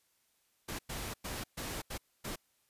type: noise bursts at uneven times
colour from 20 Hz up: pink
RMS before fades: -40 dBFS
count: 6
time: 0.68-0.79 / 0.89-1.14 / 1.24-1.44 / 1.57-1.82 / 1.9-1.98 / 2.24-2.36 s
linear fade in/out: 10 ms
effects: white hiss -74 dBFS RMS until 2.69 s + resampled to 32000 Hz